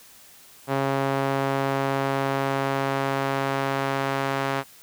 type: tone with band-pass filter sweep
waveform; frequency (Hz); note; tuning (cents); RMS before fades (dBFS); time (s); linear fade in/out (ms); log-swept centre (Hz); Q
sawtooth; 136.6; C#3; -25; -25; 0.67-4.64; 50; 760 to 1200; 0.71
effects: white hiss -50 dBFS RMS until 4.82 s